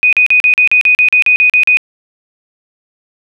sine tone bursts, 2489 Hz, D#7, in tune, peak -5 dBFS, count 13, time 0.03-1.771 s, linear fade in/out 0 ms, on 97 ms, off 40 ms, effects none

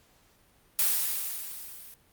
blue noise with level ramp, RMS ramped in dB -23 to -48 dBFS, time 0.79-1.94 s, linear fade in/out 0 ms, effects pink hiss -63 dBFS RMS until 2.12 s + Opus 48 kbps

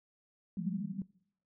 white band-pass noise, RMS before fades -37 dBFS, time 0.57-1.02 s, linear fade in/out 2 ms, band 170 to 210 Hz, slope 96 dB/octave, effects noise-tail reverb RT60 0.7 s tail -22 dB re dry

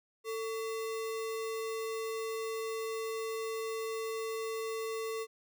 sine tone with sample-and-hold, 446 Hz, A4, 23 cents sharp, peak -34 dBFS, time 0.24-5.27 s, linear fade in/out 50 ms, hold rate 1575 Hz, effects none

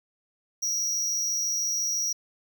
square tone with amplitude modulation, 5720 Hz, F8, 41 cents sharp, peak -22 dBFS, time 0.62-2.13 s, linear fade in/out 10 ms, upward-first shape sine, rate 206 Hz, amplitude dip 80%, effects none

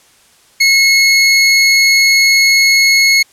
25% pulse tone, 2177 Hz, C#7, 32 cents flat, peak -3 dBFS, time 0.6-3.23 s, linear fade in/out 10 ms, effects white hiss -48 dBFS RMS until 3.32 s + low-pass 10000 Hz 12 dB/octave

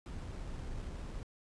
brown noise with sample-and-hold, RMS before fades -42 dBFS, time 0.06-1.23 s, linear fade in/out 0 ms, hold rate 6300 Hz, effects resampled to 22050 Hz

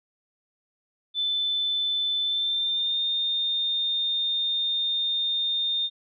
sine tone with pitch glide, 3520 to 3640 Hz, A7 to A#7, 0 to -42 cents, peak -23 dBFS, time 1.14-5.9 s, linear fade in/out 50 ms, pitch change +58 cents, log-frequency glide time 2.23-2.99 s, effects none

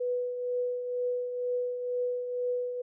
sine tone with tremolo, 493.4 Hz, B4, 2 cents flat, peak -26 dBFS, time 0-2.82 s, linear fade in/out 10 ms, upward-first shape triangle, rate 2.1 Hz, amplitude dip 55%, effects none

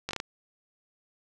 slowing click train, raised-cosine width 0.2 ms, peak -15 dBFS, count 5, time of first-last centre 0.09-0.201 s, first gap 19 ms, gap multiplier 1.26, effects none

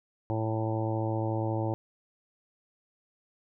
harmonic tone with a mistuned harmonic, 110.7 Hz, A2, 11 cents sharp, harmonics 1 / 2 / 3 / 4 / 5 / 6 / 7 / 8 / 9, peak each -30 / -42 / -33 / -41 / -36 / -44 / -39 / -40 / -49 dBFS, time 0.3-1.74 s, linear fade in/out 0 ms, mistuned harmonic 9, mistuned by -54 cents, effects none

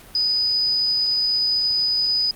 sine tone, 4978 Hz, D#8, in tune, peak -17 dBFS, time 0.15-2.31 s, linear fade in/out 2 ms, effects pink hiss -45 dBFS RMS until 2.35 s + Opus 48 kbps

